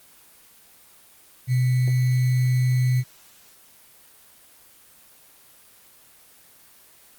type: tone with sample-and-hold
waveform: sine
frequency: 126.7 Hz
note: B2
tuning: 45 cents sharp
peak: -17 dBFS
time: 1.47-3.04 s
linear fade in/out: 50 ms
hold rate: 2100 Hz
effects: white hiss -52 dBFS RMS until 7.18 s + Opus 24 kbps